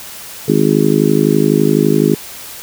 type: harmonic tone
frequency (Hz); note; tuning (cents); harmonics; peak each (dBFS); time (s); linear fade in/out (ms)
51.91; G#1; 0; 3 / 4 / 5 / 6 / 7 / 8; -16 / -16 / -16 / -16 / -16 / -16; 0.48-2.15; 5
effects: white hiss -31 dBFS RMS until 2.62 s